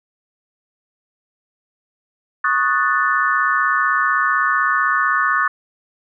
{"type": "chord", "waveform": "sine", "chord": "D# half-diminished seventh", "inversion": "third", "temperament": "equal", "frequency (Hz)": [1108.7, 1244.5, 1480, 1760], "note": ["C#6", "D#6", "F#6", "A6"], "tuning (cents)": [0, 0, 0, 0], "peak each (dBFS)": -20, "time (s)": [2.44, 5.48], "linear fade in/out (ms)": 5, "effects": []}